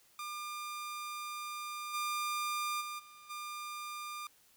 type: tone with level steps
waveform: sawtooth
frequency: 1200 Hz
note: D6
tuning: 37 cents sharp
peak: -36 / -30 / -36 / -50 / -37 dBFS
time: 0.19-4.27 s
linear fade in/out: 2 ms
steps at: 1.93 / 2.8 / 2.98 / 3.29 s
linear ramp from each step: 20 ms
effects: white hiss -66 dBFS RMS until 4.56 s